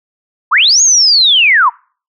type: linear two-way sweep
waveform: sine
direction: up then down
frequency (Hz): 880 to 6700 to 880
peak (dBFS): -5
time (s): 0.51-1.7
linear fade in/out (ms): 20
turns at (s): 0.82
effects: noise-tail reverb RT60 0.4 s tail -25 dB re dry